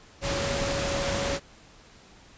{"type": "tone in noise", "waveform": "sine", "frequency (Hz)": 558, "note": "C#5", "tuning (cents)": 11, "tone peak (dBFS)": -30, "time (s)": [0.21, 1.4], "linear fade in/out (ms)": 50, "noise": "pink", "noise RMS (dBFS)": -29, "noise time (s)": [0.21, 1.4], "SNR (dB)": -4, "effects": ["pink hiss -53 dBFS RMS until 2.37 s", "resampled to 16000 Hz"]}